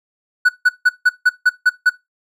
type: tone bursts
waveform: triangle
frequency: 1481 Hz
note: F#6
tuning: 1 cent sharp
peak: -6 dBFS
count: 8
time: 0.45-1.898 s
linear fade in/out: 10 ms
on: 41 ms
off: 160 ms
effects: noise-tail reverb RT60 0.2 s tail -19 dB re dry